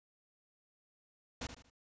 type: noise with echo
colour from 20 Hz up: pink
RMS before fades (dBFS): -40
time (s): 1.41-1.47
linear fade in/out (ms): 5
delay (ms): 77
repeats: 3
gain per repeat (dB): -9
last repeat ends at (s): 1.701
effects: resampled to 16000 Hz